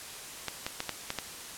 clicks, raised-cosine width 0.2 ms, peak -14 dBFS, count 6, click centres 0.483 / 0.665 / 0.804 / 0.893 / 1.104 / 1.187 s, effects white hiss -43 dBFS RMS until 1.57 s + low-pass 11000 Hz 12 dB/octave

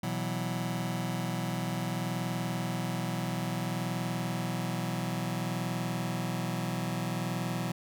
sawtooth chord, B suspended fourth, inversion none, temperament just, 123.47 / 164.63 / 185.21 Hz, B2 / E3 / F#3, 0 / -2 / +2 cents, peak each -31 dBFS, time 0.03-7.72 s, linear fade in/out 5 ms, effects none

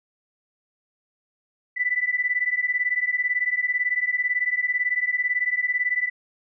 sine beating tone pair, 1975.5 / 1993.5 Hz, B6 / B6, 0 / +16 cents, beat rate 18 Hz, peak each -24 dBFS, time 1.76-6.1 s, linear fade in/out 20 ms, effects none

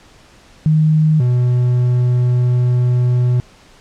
sine / triangle tone pair in turn, 155.56 / 123.61 Hz, D#3 / B2, 0 / +2 cents, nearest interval major third, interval 398 cents, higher first, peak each -9 dBFS, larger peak neither, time 0.66-1.2 / 1.2-3.4 s, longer second, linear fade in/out 0 ms, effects pink hiss -46 dBFS RMS until 3.8 s + low-pass 7000 Hz 12 dB/octave

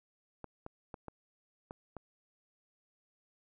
clicks, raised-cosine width 1 ms, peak -29 dBFS, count 6, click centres 0.443 / 0.664 / 0.942 / 1.083 / 1.709 / 1.967 s, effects none

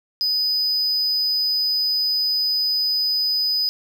triangle tone, 4990 Hz, D#8, 4 cents sharp, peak -17 dBFS, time 0.21-3.69 s, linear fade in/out 0 ms, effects 9-bit

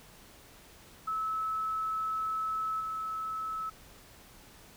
sine tone with level steps, 1300 Hz, E6, 24 cents flat, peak -30 / -33 dBFS, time 1.07-3.7 s, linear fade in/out 10 ms, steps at 2.8 s, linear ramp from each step 5 ms, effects pink hiss -55 dBFS RMS until 4.76 s

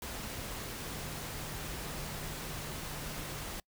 sine tone in noise, 150.6 Hz, D3, 44 cents sharp, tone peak -47 dBFS, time 0.81-3.44 s, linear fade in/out 2 ms, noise pink, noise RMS -41 dBFS, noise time 0.02-3.6 s, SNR -9 dB, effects noise-tail reverb RT60 0.1 s tail -26 dB re dry

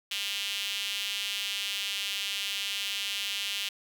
sawtooth tone with high-pass filter, 200.3 Hz, G3, 38 cents sharp, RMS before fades -33 dBFS, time 0.11-3.69 s, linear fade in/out 5 ms, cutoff 3000 Hz, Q 3.4, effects none

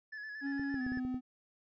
triangle tone with vibrato, 1713 Hz, A6, 47 cents flat, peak -40 dBFS, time 0.12-1 s, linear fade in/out 10 ms, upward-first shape square, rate 8.7 Hz, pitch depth 32 cents each way
triangle tone with pitch glide, 277.2 to 254.2 Hz, C#4 to C4, 0 to -50 cents, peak -32 dBFS, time 0.41-1.21 s, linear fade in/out 50 ms, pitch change -150 cents, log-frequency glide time 0.74-0.81 s
clicks, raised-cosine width 3 ms, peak -32 dBFS, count 7, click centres 0.596 / 0.743 / 0.865 / 0.92 / 0.973 / 1.05 / 1.144 s
effects resampled to 16000 Hz

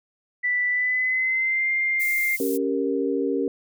sine tone with pitch glide, 1975.5 to 2105 Hz, B6 to C7, 0 to +10 cents, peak -20 dBFS, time 0.43-2.37 s, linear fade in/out 20 ms, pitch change +110 cents, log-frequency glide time 0.69-1.69 s
white high-pass noise, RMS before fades -34 dBFS, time 1.99-2.58 s, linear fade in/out 20 ms, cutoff 8600 Hz, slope 12 dB/octave
sine chord, G diminished, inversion second, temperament equal, 277.2 / 392 / 466.2 Hz, Db4 / G4 / Bb4, 0 / 0 / 0 cents, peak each -25 / -26 / -26 dBFS, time 2.4-3.48 s, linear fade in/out 2 ms
effects none

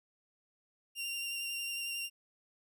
sawtooth tone with vibrato, 2775 Hz, F7, 12 cents flat, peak -33 dBFS, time 0.95-2.1 s, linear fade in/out 50 ms, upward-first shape sine, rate 11 Hz, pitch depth 15 cents each way, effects none

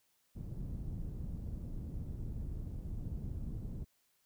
pink low-pass noise, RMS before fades -41 dBFS, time 0.35-3.85 s, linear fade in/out 20 ms, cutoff 170 Hz, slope 12 dB/octave, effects white hiss -75 dBFS RMS until 4.25 s

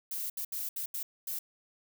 violet noise bursts at uneven times, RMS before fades -36 dBFS, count 6, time 0.11-0.3 / 0.37-0.45 / 0.52-0.69 / 0.76-0.86 / 0.94-1.03 / 1.27-1.39 s, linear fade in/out 5 ms, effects none

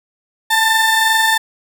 30% pulse tone pair together, 884.7 / 1792 Hz, A5 / A6, +9 / +31 cents, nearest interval octave, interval 1222 cents, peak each -12 dBFS, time 0.5-1.38 s, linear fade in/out 10 ms, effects none

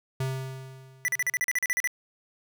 square tone with exponential decay, 132.1 Hz, C3, 17 cents sharp, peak -26 dBFS, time 0.2-1.4 s, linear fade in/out 5 ms, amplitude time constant 260 ms
square tone bursts, 1975.5 Hz, B6, in tune, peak -24 dBFS, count 12, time 1.05-1.874 s, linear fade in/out 0 ms, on 32 ms, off 40 ms
effects none

